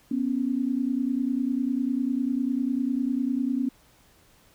sine tone pair together, 245.3 / 275.3 Hz, B3 / C#4, -12 / -12 cents, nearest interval major second, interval 200 cents, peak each -26 dBFS, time 0.11-3.69 s, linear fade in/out 5 ms, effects pink hiss -59 dBFS RMS until 4.54 s

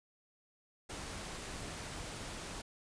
pink noise, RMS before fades -44 dBFS, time 0.89-2.62 s, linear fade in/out 10 ms, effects resampled to 22050 Hz

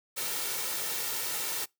white noise with comb filter, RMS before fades -33 dBFS, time 0.16-1.66 s, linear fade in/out 20 ms, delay 2.2 ms, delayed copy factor +0.55, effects noise-tail reverb RT60 0.2 s tail -25 dB re dry + high-pass 150 Hz 12 dB/octave

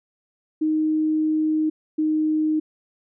sine tone pair in turn, 311.1 / 310 Hz, D#4 / D#4, 0 / -6 cents, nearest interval unison, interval 6 cents, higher first, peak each -18 dBFS, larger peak neither, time 0.61-1.7 / 1.98-2.6 s, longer first, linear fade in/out 10 ms, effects none

